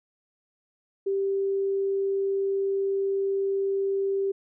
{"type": "tone", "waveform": "sine", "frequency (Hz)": 392, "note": "G4", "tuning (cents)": 0, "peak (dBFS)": -23, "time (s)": [1.06, 4.32], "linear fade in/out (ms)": 10, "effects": []}